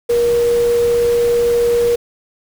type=tone in noise; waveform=sine; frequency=474.6 Hz; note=A#4; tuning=31 cents sharp; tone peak=-11 dBFS; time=0.09-1.96 s; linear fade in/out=10 ms; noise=pink; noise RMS=-29 dBFS; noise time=0.09-1.96 s; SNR=+15 dB; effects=none